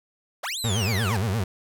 25% pulse linear two-way sweep, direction up then down, 432.1 to 4186 to 745 Hz, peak -24 dBFS, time 0.43-1.17 s, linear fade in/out 10 ms, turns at 0.59 s
35% pulse tone with vibrato, 103.83 Hz, G#2, in tune, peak -21 dBFS, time 0.64-1.44 s, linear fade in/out 5 ms, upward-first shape sine, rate 8.6 Hz, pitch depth 220 cents each way
effects none

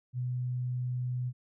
sine tone, 124.9 Hz, B2, 20 cents sharp, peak -30 dBFS, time 0.13-1.33 s, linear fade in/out 50 ms, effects none

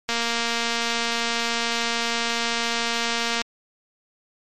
click train, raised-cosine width 0.2 ms, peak -7 dBFS, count 776, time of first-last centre 0.09-3.416 s, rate 233 Hz, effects MP3 64 kbps

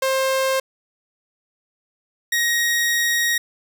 sawtooth tone pair in turn, 530 / 1882.7 Hz, C5 / A#6, +22 / +17 cents, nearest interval octave + minor seventh, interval 2195 cents, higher second, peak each -14 dBFS, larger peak neither, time 0.02-0.6 / 2.32-3.38 s, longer second, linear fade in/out 5 ms, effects none

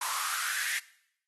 white noise with high-pass filter sweep, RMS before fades -32 dBFS, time 0.01-0.79 s, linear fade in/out 5 ms, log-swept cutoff 990 to 1900 Hz, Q 6.5, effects noise-tail reverb RT60 0.7 s tail -19 dB re dry + AAC 32 kbps

